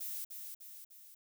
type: noise with echo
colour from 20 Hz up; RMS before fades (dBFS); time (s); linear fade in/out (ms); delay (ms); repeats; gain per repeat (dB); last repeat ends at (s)
violet; -41; 0-0.25; 10; 300; 3; -5; 1.15
effects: none

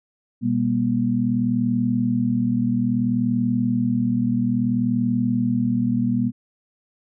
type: tone cluster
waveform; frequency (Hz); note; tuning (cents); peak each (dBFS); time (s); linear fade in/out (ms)
sine; 121.8 / 200 / 240.6; B2 / G3 / B3; -24 / +35 / -45; -25 / -24 / -20; 0.41-6.32; 50
effects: none

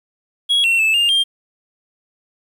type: tone with pitch steps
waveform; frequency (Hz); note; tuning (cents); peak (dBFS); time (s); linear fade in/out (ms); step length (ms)
triangle; 3321 / 2717 / 2623 / 2809 / 3196; G#7 / F7 / E7 / F7 / G7; -1 / -48 / -9 / +9 / +33; -11; 0.49-1.24; 20; 150
effects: 8-bit

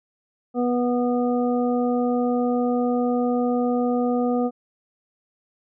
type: harmonic tone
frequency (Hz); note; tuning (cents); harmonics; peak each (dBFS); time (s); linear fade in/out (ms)
244.8; B3; -15; 1 / 2 / 3 / 5; -21 / -24 / -28 / -36; 0.54-4.51; 50
effects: none

